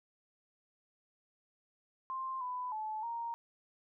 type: tone with pitch steps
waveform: sine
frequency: 1051 / 998 / 865 / 932 Hz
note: C6 / B5 / A5 / A#5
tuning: +7 / +18 / -30 / -1 cents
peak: -36 dBFS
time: 2.1-3.34 s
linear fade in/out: 0 ms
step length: 310 ms
effects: none